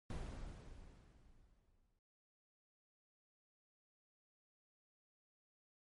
brown noise with exponential decay, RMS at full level -41 dBFS, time 0.1-1.99 s, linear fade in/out 2 ms, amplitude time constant 410 ms, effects MP3 48 kbps

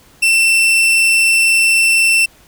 40% pulse tone, 2686 Hz, E7, 32 cents sharp, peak -8 dBFS, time 0.22-2.26 s, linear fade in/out 10 ms, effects pink hiss -47 dBFS RMS until 2.47 s

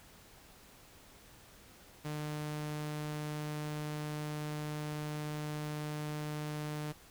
sawtooth tone, 150.6 Hz, D3, 44 cents sharp, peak -33 dBFS, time 2.04-6.93 s, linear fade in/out 20 ms, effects pink hiss -58 dBFS RMS until 7.1 s

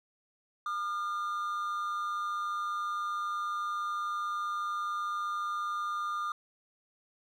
triangle tone pair together, 1207.9 / 1396.9 Hz, D6 / F6, +48 / 0 cents, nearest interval minor third, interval 252 cents, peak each -30 / -39 dBFS, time 0.66-6.32 s, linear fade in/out 2 ms, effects none

